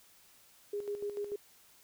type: tone with tremolo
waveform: sine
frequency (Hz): 409.7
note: G#4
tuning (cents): -24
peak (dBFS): -33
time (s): 0.73-1.36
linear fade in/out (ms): 5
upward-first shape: square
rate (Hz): 6.8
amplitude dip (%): 60
effects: white hiss -62 dBFS RMS until 1.83 s